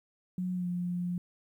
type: tone with pitch glide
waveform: sine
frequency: 182.1 to 177.02 Hz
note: F#3 to F3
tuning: -27 to +24 cents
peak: -30 dBFS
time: 0.38-1.18 s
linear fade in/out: 2 ms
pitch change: -49 cents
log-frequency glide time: 0.54-0.67 s
effects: 11-bit